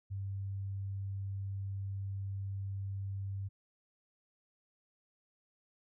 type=tone; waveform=sine; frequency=98 Hz; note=G2; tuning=in tune; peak=-36 dBFS; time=0.1-3.49 s; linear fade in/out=20 ms; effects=none